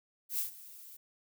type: noise with ADSR envelope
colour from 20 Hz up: violet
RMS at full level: -32 dBFS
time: 0.29-0.97 s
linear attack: 94 ms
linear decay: 120 ms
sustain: -19 dB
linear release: 8 ms
effects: none